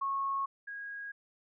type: tone pair in turn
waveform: sine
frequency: 1096 / 1642.1 Hz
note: C#6 / G#6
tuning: -20 / -20 cents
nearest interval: perfect fifth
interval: 700 cents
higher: second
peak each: -30 / -39 dBFS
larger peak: first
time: 0.01-0.46 / 0.67-1.12 s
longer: neither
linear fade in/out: 10 ms
effects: none